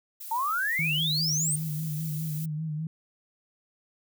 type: noise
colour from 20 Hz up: violet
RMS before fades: -40 dBFS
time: 0.2-2.46 s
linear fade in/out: 10 ms
type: exponential sweep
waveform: sine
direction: up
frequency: 880 to 8920 Hz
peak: -25 dBFS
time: 0.31-1.56 s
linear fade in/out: 5 ms
type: tone with vibrato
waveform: sine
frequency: 155.56 Hz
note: D#3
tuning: in tune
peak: -29 dBFS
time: 0.79-2.87 s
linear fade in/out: 2 ms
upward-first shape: sine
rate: 5 Hz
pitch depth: 55 cents each way
effects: none